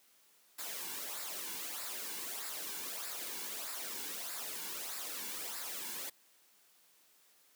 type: noise with flanger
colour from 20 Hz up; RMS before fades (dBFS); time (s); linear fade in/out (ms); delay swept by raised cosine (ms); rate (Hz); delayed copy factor
white; -42; 0.58-6.1; 10; 0.32 to 1.62; 1.6; -0.6
effects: white hiss -67 dBFS RMS until 7.55 s + high-pass 200 Hz 12 dB/octave